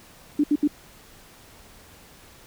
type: tone bursts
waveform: sine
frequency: 294.4 Hz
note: D4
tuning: 4 cents sharp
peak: -16 dBFS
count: 3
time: 0.39-0.676 s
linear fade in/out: 5 ms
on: 48 ms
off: 71 ms
effects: pink hiss -50 dBFS RMS until 2.46 s